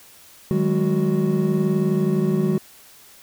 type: tone cluster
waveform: triangle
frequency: 156.2 / 188.9 / 208 / 370.5 Hz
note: D#3 / F#3 / G#3 / F#4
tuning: +7 / +36 / +3 / +2 cents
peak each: -21 dBFS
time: 0.51-2.58 s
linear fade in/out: 0 ms
effects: white hiss -48 dBFS RMS until 3.22 s